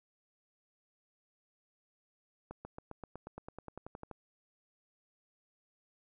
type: accelerating click train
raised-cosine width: 1 ms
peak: -30 dBFS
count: 16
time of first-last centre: 2.51-4.113 s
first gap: 140 ms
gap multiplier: 0.96
effects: none